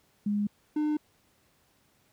sine / triangle tone pair in turn, 206.1 / 301.9 Hz, G#3 / D4, -13 / +48 cents, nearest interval perfect fifth, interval 661 cents, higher second, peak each -25 / -23 dBFS, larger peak second, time 0.26-0.47 / 0.76-0.97 s, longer neither, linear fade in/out 5 ms, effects pink hiss -67 dBFS RMS until 2.12 s + high-pass 60 Hz 12 dB/octave

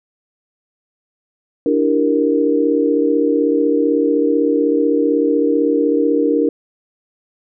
sine chord, E half-diminished seventh, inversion third, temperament equal, 293.7 / 329.6 / 392 / 466.2 Hz, D4 / E4 / G4 / Bb4, 0 / 0 / 0 / 0 cents, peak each -16 / -20 / -22 / -16 dBFS, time 1.66-6.49 s, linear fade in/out 2 ms, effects none

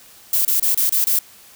violet noise bursts, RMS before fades -17 dBFS, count 6, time 0.33-1.19 s, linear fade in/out 2 ms, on 120 ms, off 28 ms, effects white hiss -46 dBFS RMS until 1.55 s

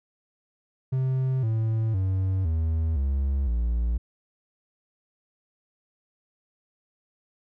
triangle tone with pitch steps, 130.81 / 111.28 / 94.66 / 80.52 / 68.5 / 58.27 Hz, C3 / A2 / F#2 / E2 / C#2 / A#1, 0 / +20 / +40 / -40 / -20 / 0 cents, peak -20 dBFS, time 0.92-3.98 s, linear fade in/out 10 ms, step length 510 ms, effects none

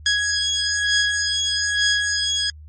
15% pulse beating tone pair, 1662 / 1663.1 Hz, G#6 / G#6, +1 / +2 cents, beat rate 1.1 Hz, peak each -14 / -15 dBFS, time 0.06-2.5 s, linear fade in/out 2 ms, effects added 76 Hz sine -38 dBFS peak until 2.68 s + MP3 32 kbps

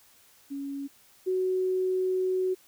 sine tone pair in turn, 278.6 / 371.9 Hz, C#4 / F#4, +9 / +9 cents, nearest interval perfect fourth, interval 500 cents, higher second, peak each -32 / -24 dBFS, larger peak second, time 0.5-0.88 / 1.26-2.55 s, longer second, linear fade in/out 20 ms, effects white hiss -59 dBFS RMS until 2.67 s

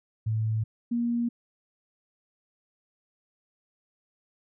sine tone pair in turn, 110 / 236.7 Hz, A2 / A#3, 0 / +27 cents, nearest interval octave + minor second, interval 1327 cents, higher second, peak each -24 dBFS, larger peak neither, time 0.26-0.64 / 0.91-1.29 s, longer neither, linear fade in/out 10 ms, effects none

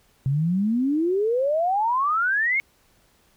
sine exponential sweep, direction up, 130.5 to 2217 Hz, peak -19 dBFS, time 0.26-2.6 s, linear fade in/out 0 ms, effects pink hiss -61 dBFS RMS until 3.36 s

